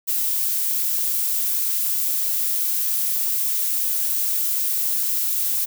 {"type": "noise", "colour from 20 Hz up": "violet", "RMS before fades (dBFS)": -22, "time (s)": [0.07, 5.66], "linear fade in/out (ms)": 20, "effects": []}